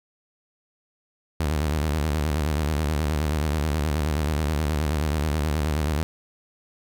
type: tone with vibrato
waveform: sawtooth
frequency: 75.6 Hz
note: D#2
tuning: 49 cents flat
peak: -18 dBFS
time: 1.4-6.03 s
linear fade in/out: 0 ms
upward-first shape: square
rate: 9.4 Hz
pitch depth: 90 cents each way
effects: 9-bit